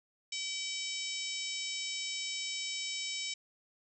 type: harmonic tone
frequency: 765 Hz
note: G5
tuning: 42 cents flat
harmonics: 3 / 4 / 5 / 6 / 7 / 8 / 9 / 10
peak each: -42 / -42 / -43 / -48 / -41 / -48 / -48 / -45 dBFS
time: 0.32-3.34 s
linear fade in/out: 5 ms
effects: none